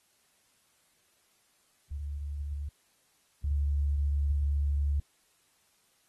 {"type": "tone pair in turn", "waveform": "sine", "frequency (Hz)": [72.2, 71.62], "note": ["D2", "D2"], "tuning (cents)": [-29, -43], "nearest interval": "unison", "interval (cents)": 14, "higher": "first", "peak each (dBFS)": [-33, -25], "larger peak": "second", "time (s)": [[1.91, 2.69], [3.44, 5]], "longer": "second", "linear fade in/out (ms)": 5, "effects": ["white hiss -69 dBFS RMS until 6.08 s", "AAC 32 kbps"]}